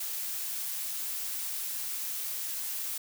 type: noise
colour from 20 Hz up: blue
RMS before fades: -35 dBFS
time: 0-2.98 s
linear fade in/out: 5 ms
effects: none